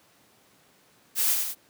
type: noise with echo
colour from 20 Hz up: blue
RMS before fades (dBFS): -24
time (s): 1.15-1.37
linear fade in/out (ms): 50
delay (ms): 91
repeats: 2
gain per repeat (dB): -4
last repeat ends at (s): 1.552
effects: pink hiss -60 dBFS RMS until 1.69 s + high-pass 150 Hz 12 dB/octave